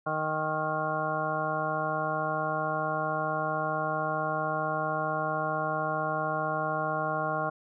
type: harmonic tone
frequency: 155.56 Hz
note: D#3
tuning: in tune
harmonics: 1 / 2 / 3 / 4 / 5 / 7 / 8 / 9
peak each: -37 / -40 / -39 / -33 / -34 / -33 / -43 / -35 dBFS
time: 0.06-7.5 s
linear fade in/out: 10 ms
effects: none